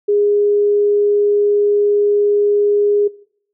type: tone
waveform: sine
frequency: 411.4 Hz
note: G#4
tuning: 16 cents flat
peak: -11 dBFS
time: 0.08-3.08 s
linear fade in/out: 10 ms
effects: noise-tail reverb RT60 0.6 s tail -20 dB re dry